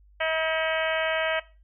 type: harmonic tone with a mistuned harmonic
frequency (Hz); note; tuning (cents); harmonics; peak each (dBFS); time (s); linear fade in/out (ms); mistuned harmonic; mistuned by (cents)
320; D#4; +49; 2 / 3 / 4 / 5 / 6 / 7 / 8 / 9 / 10; -27 / -35 / -35 / -32 / -32 / -33 / -36 / -38 / -37; 0.2-1.4; 10; 10; -50
effects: noise-tail reverb RT60 0.3 s tail -17 dB re dry + added 50 Hz sine -53 dBFS peak until 1.63 s